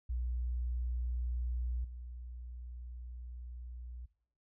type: tone with level steps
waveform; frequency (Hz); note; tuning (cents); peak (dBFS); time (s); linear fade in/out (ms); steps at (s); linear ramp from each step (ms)
sine; 60.7; B1; -29; -33 / -43; 0.09-4.06; 10; 1.84; 5
effects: noise-tail reverb RT60 0.6 s tail -19 dB re dry